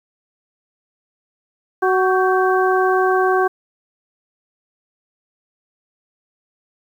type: harmonic tone with a mistuned harmonic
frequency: 373.5 Hz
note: F#4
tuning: 16 cents sharp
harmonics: 1 / 2 / 3 / 4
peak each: -16 / -19 / -21 / -22 dBFS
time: 1.82-3.48 s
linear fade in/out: 10 ms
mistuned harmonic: 4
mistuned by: +71 cents
effects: 8-bit